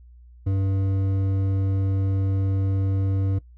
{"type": "tone with hard clipping", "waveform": "sine", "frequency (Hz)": 96.8, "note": "G2", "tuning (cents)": -21, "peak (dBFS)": -22, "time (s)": [0.46, 3.39], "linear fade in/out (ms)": 10, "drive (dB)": 9, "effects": ["noise-tail reverb RT60 0.1 s tail -19 dB re dry", "added 60 Hz sine -45 dBFS peak until 3.57 s"]}